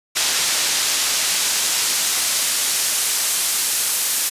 pink noise with band-pass filter sweep, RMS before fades -20 dBFS, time 0.15-4.3 s, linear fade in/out 20 ms, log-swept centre 5600 to 10000 Hz, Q 0.72, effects resampled to 32000 Hz

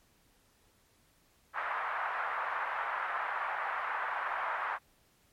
pink band-pass noise, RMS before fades -35 dBFS, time 1.53-4.79 s, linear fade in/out 50 ms, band 850 to 1700 Hz, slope 24 dB/octave, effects pink hiss -68 dBFS RMS until 5.32 s + MP3 64 kbps

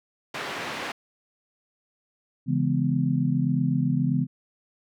white band-pass noise, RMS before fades -33 dBFS, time 0.34-0.92 s, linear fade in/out 5 ms, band 160 to 2200 Hz, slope 12 dB/octave
sine chord, C# minor seventh, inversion none, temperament just, 138.59 / 166.31 / 207.9 / 249.5 Hz, C#3 / E3 / G#3 / B3, 0 / +16 / +2 / +18 cents, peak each -25 / -26 / -30 / -26 dBFS, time 2.46-4.27 s, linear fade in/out 50 ms
effects none

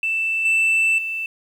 sine tone with level steps, 2656 Hz, E7, 12 cents sharp, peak -18 / -12 / -23 dBFS, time 0.03-1.26 s, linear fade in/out 2 ms, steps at 0.45 / 0.98 s, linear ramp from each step 5 ms, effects tanh soft clip ceiling -14 dBFS + 8-bit

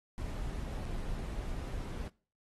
brown noise with dropouts, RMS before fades -38 dBFS, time 0.18-2.08 s, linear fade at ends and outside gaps 0 ms, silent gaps 0.854-0.859 s, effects noise-tail reverb RT60 0.4 s tail -22 dB re dry + AAC 32 kbps

